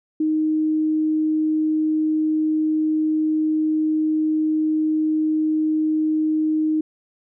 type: tone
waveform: sine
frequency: 311.1 Hz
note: D#4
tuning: in tune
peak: -17 dBFS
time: 0.2-6.81 s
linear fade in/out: 5 ms
effects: none